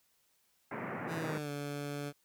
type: band-pass noise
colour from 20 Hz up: pink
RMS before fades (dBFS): -40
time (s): 0.71-1.38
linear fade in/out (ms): 5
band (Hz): 120 to 2200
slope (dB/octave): 48
type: tone with pitch glide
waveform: 15% pulse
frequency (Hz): 163.8 to 144.25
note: E3 to D3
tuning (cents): -11 to -31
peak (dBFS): -31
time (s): 1.07-2.13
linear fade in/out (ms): 50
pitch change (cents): -220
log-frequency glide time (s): 1.17-1.5
effects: white hiss -73 dBFS RMS until 2.24 s